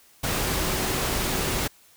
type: tone in noise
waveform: sine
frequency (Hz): 375.3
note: F#4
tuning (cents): +25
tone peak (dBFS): -36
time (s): 0.38-1.6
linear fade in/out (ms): 10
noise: pink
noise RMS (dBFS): -26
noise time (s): 0.23-1.68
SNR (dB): -13
effects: white hiss -56 dBFS RMS until 1.96 s